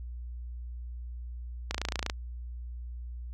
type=click train; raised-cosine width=0.2 ms; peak=-13 dBFS; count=12; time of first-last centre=1.71-2.099 s; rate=28.3 Hz; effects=added 60 Hz sine -37 dBFS peak until 3.33 s